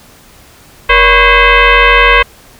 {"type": "tone with frequency modulation", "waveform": "sine", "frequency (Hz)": 477.6, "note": "A#4", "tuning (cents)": 42, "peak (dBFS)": -3, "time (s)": [0.89, 2.23], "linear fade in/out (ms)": 10, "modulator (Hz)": 524, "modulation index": 4.6, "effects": ["pink hiss -40 dBFS RMS until 2.59 s"]}